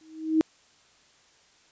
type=tone with exponential growth; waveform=sine; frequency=316.8 Hz; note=D#4; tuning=31 cents sharp; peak=-15 dBFS; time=0.01-0.41 s; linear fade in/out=0 ms; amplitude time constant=86 ms; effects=white hiss -60 dBFS RMS until 1.71 s + resampled to 16000 Hz